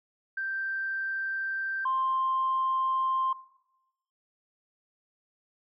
sine tone pair in turn, 1568 / 1051.1 Hz, G6 / C6, 0 / +8 cents, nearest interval perfect fifth, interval 692 cents, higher first, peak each -29 / -24 dBFS, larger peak second, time 0.37-1.85 / 1.85-3.33 s, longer neither, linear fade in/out 5 ms, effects noise-tail reverb RT60 0.9 s tail -17 dB re dry + tanh soft clip ceiling -20 dBFS

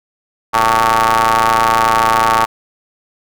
sawtooth ring-modulated tone, 113.8 Hz, A#2, 41 cents flat, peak -3 dBFS, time 0.53-2.46 s, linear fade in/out 20 ms, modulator 1010 Hz, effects none

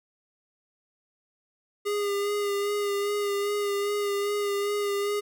square tone with vibrato, 407.3 Hz, G#4, 34 cents flat, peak -26 dBFS, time 1.85-5.21 s, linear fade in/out 20 ms, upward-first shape sine, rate 2.5 Hz, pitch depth 25 cents each way, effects none

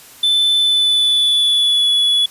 triangle tone with pitch glide, 3520 to 3406 Hz, A7 to G#7, 0 to +43 cents, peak -10 dBFS, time 0.23-2.26 s, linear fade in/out 5 ms, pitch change -57 cents, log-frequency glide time 0.58-1.91 s, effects white hiss -41 dBFS RMS until 2.3 s + resampled to 32000 Hz

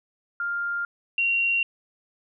sine tone pair in turn, 1400 / 2752 Hz, F6 / F7, +4 / -26 cents, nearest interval octave, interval 1170 cents, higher second, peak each -25 / -20 dBFS, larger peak second, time 0.4-0.85 / 1.18-1.63 s, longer neither, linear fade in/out 2 ms, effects none

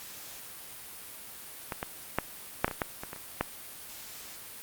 clicks, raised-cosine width 0.5 ms, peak -17 / -17 / -10 / -7 / -15 / -20 / -12 / -21 / -23 / -30 / -11 dBFS, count 11, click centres 1.722 / 1.829 / 2.186 / 2.645 / 2.68 / 2.712 / 2.818 / 3.035 / 3.131 / 3.162 / 3.41 s, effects white hiss -45 dBFS RMS until 4.62 s + Opus 48 kbps

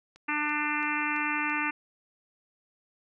click train, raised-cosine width 0.2 ms, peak -35 dBFS, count 5, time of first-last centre 0.16-1.498 s, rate 2.99 Hz
harmonic tone, 298.2 Hz, D4, 27 cents sharp, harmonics 1 / 3 / 4 / 5 / 6 / 7 / 8 / 9, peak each -35 / -35 / -35 / -35 / -35 / -35 / -35 / -35 dBFS, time 0.28-1.71 s, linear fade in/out 10 ms
effects none

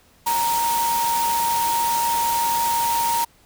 sine tone in noise, 932.3 Hz, A#5, in tune, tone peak -19 dBFS, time 0.26-3.25 s, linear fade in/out 10 ms, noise white, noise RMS -27 dBFS, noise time 0.26-3.25 s, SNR +5 dB, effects pink hiss -56 dBFS RMS until 3.45 s

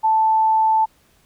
sine tone, 880 Hz, A5, in tune, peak -13 dBFS, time 0.03-0.86 s, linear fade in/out 20 ms, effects pink hiss -58 dBFS RMS until 1.25 s

